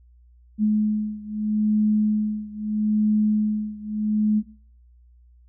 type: beating tone pair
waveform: sine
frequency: 212.5 / 213.28 Hz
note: G#3 / G#3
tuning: +40 / +46 cents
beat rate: 0.78 Hz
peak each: -21 / -23 dBFS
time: 0.58-4.43 s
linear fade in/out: 50 ms
effects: noise-tail reverb RT60 0.5 s tail -20 dB re dry + added 60 Hz sine -50 dBFS peak until 5.48 s